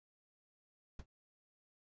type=noise with exponential decay; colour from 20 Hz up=brown; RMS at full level=-40 dBFS; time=0.99-1.06 s; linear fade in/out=5 ms; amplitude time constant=15 ms; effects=resampled to 16000 Hz